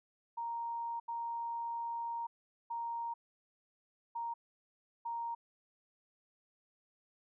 sine tone bursts at uneven times, 932.3 Hz, A#5, in tune, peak -36 dBFS, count 5, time 0.37-1 / 1.08-2.27 / 2.7-3.14 / 4.15-4.34 / 5.05-5.35 s, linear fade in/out 10 ms, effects none

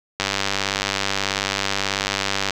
click train, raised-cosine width 0.2 ms, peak -3 dBFS, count 228, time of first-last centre 0.2-2.507 s, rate 98.4 Hz, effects none

